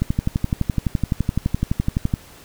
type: click train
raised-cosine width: 5 ms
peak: -6 dBFS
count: 26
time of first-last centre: 0.02-2.139 s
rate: 11.8 Hz
effects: pink hiss -45 dBFS RMS until 2.44 s